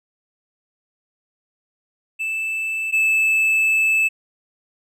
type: tone pair in turn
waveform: triangle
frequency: 2637 / 2622 Hz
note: E7 / E7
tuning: 0 / -10 cents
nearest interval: unison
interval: 10 cents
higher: first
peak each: -20 / -13 dBFS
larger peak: second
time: 2.19-2.92 / 2.92-4.09 s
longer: second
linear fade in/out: 20 ms
effects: none